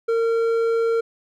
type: tone with hard clipping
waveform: sine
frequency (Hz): 457.9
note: A#4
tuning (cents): -31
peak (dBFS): -19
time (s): 0.08-1.01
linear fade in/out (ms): 10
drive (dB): 6
effects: none